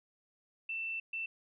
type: tone bursts at uneven times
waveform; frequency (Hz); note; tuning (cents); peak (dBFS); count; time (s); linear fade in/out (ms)
sine; 2673; E7; +23; -35; 2; 0.69-1 / 1.13-1.26; 5
effects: none